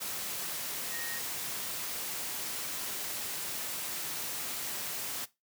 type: tone in noise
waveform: sine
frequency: 1864.7 Hz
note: A#6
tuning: in tune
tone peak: -41 dBFS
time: 0.91-1.2 s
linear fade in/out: 20 ms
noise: white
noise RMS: -37 dBFS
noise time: 0-5.26 s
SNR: -7 dB
effects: noise-tail reverb RT60 0.2 s tail -17 dB re dry + high-pass 100 Hz 12 dB/octave